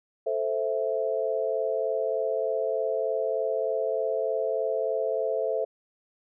sine chord, A minor, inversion none, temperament equal, 440 / 523.3 / 659.3 Hz, A4 / C5 / E5, 0 / 0 / 0 cents, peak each -29 dBFS, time 0.26-5.65 s, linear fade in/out 10 ms, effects none

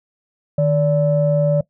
sine tone pair together, 153.3 / 578.8 Hz, D#3 / D5, -25 / -25 cents, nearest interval octave + major seventh, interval 2300 cents, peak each -15 dBFS, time 0.58-1.61 s, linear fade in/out 5 ms, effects noise-tail reverb RT60 0.1 s tail -20 dB re dry + tanh soft clip ceiling -6 dBFS

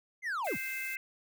triangle linear sweep, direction down, 2144 to 43.65 Hz, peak -30 dBFS, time 0.22-0.58 s, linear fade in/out 50 ms
blue noise, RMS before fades -45 dBFS, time 0.44-0.96 s, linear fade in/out 10 ms
harmonic tone, 523 Hz, C5, 1 cent flat, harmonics 3 / 4 / 5, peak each -43 / -37 / -41 dBFS, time 0.47-0.97 s, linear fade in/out 0 ms
effects none

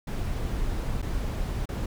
brown noise with dropouts, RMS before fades -29 dBFS, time 0.07-1.86 s, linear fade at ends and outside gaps 5 ms, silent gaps 1.018-1.025 / 1.657-1.689 s, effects none

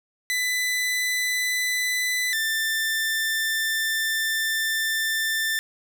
sawtooth tone pair in turn, 1998 / 1780 Hz, B6 / A6, +20 / +20 cents, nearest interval major second, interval 200 cents, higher first, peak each -19 dBFS, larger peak neither, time 0.3-2.33 / 2.33-5.59 s, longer second, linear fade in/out 0 ms, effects none

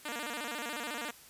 5% pulse tone with vibrato, 266.1 Hz, C4, 29 cents sharp, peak -25 dBFS, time 0.05-1.11 s, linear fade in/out 5 ms, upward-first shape square, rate 14 Hz, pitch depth 210 cents each way, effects white hiss -55 dBFS RMS until 1.29 s + resampled to 32000 Hz

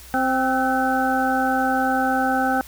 harmonic tone with a mistuned harmonic, 261.6 Hz, C4, in tune, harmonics 1 / 2 / 3 / 5 / 6, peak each -23 / -28 / -21 / -29 / -25 dBFS, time 0.14-2.61 s, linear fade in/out 0 ms, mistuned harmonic 6, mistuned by -61 cents, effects added 60 Hz sine -44 dBFS peak until 2.67 s + white hiss -44 dBFS RMS until 2.67 s

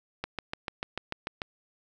click train, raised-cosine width 0.3 ms, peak -16 dBFS, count 9, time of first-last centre 0.24-1.418 s, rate 6.79 Hz, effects none

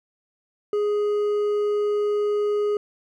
triangle tone with hard clipping, 415.3 Hz, G#4, in tune, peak -21 dBFS, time 0.73-2.77 s, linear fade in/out 2 ms, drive 7 dB, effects none

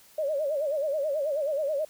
sine tone with vibrato, 587 Hz, D5, 1 cent flat, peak -25 dBFS, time 0.18-1.85 s, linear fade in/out 5 ms, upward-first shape sine, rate 9.3 Hz, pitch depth 130 cents each way, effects white hiss -56 dBFS RMS until 1.89 s

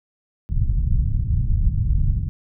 pink low-pass noise, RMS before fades -19 dBFS, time 0.49-2.29 s, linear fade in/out 0 ms, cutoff 130 Hz, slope 24 dB/octave, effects none

